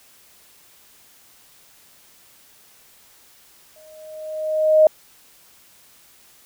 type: tone with exponential growth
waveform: sine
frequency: 622.3 Hz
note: D#5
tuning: in tune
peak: -7 dBFS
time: 3.76-4.87 s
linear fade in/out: 2 ms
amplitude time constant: 240 ms
effects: white hiss -52 dBFS RMS until 6.45 s